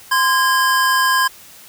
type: tone pair together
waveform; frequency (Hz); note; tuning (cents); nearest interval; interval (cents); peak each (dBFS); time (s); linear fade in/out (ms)
square; 1035 / 1633.5; C6 / G#6; -19 / -29; minor sixth; 790; -16 / -17; 0.11-1.28; 10
effects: white hiss -42 dBFS RMS until 1.68 s